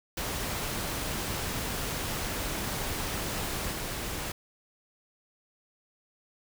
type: noise with level steps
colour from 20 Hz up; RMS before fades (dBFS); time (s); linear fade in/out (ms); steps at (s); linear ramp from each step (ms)
pink; -33 / -35; 0.17-4.32; 5; 3.71; 5
effects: none